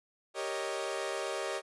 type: chord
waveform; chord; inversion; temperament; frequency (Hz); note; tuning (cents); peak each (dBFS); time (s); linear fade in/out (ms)
sawtooth; Eb dominant seventh; first; equal; 392 / 466.2 / 554.4 / 622.3; G4 / Bb4 / Db5 / Eb5; 0 / 0 / 0 / 0; -35 / -37 / -35 / -35; 0.34-1.62; 50
effects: resampled to 24000 Hz